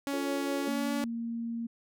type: tone with pitch glide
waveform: sawtooth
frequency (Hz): 279.6 to 285.5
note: C#4 to D4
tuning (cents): +15 to -49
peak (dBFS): -27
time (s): 0.07-1.04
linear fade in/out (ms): 0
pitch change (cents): +36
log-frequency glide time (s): 0.6-0.91
type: chord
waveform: sine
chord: F augmented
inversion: none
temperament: equal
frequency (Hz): 349.2 / 440 / 554.4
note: F4 / A4 / C#5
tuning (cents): 0 / 0 / 0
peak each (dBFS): -37 / -40 / -40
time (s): 0.13-0.69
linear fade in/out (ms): 2
type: tone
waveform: sine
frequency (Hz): 231.8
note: A#3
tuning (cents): -10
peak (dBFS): -32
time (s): 0.67-1.67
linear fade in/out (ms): 10
effects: none